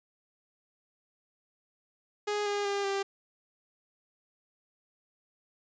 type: tone with pitch steps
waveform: sawtooth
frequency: 415.3 / 408.2 / 401.2 / 394.3 Hz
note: G#4 / G#4 / G4 / G4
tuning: 0 / -30 / +40 / +10 cents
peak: -25 dBFS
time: 2.27-3.03 s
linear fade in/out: 10 ms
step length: 190 ms
effects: resampled to 16000 Hz